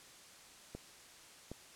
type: clicks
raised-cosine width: 2 ms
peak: -30 dBFS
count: 2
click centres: 0.75 / 1.516 s
effects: white hiss -57 dBFS RMS until 1.75 s + low-pass 9000 Hz 12 dB/octave